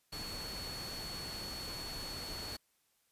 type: tone in noise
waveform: sine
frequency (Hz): 4400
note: C#8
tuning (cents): -14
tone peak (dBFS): -43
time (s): 0.12-2.57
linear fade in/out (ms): 10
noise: pink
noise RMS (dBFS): -45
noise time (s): 0.12-2.57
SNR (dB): -1
effects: white hiss -75 dBFS RMS until 3.11 s + resampled to 32000 Hz